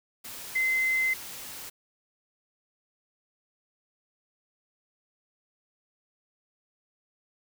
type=tone in noise; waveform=sine; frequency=2062 Hz; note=C7; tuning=26 cents flat; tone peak=-23 dBFS; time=0.55-1.14 s; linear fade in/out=10 ms; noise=white; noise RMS=-41 dBFS; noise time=0.24-1.7 s; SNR=+15 dB; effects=none